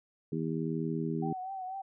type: harmonic tone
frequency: 80.6 Hz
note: E2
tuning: 38 cents flat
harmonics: 2 / 3 / 4 / 5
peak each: -34 / -36 / -37 / -38 dBFS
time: 0.32-1.33 s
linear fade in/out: 5 ms
type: tone with vibrato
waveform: sine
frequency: 758 Hz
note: F#5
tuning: 42 cents sharp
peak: -36 dBFS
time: 1.22-1.82 s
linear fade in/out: 10 ms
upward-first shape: triangle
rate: 4.1 Hz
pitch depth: 62 cents each way
effects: none